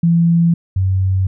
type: tone pair in turn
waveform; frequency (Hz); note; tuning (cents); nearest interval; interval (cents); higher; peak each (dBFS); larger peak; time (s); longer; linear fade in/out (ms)
sine; 168.7 / 94.68; E3 / F#2; +40 / +40; minor seventh; 1000; first; -9 / -12; first; 0.03-0.54 / 0.76-1.27; neither; 5
effects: none